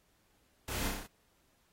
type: noise with echo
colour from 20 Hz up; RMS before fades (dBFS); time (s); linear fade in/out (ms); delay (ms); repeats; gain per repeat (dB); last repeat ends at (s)
pink; -40; 0.68-0.88; 2; 31; 6; -2; 1.066
effects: pink hiss -72 dBFS RMS until 1.72 s + AAC 48 kbps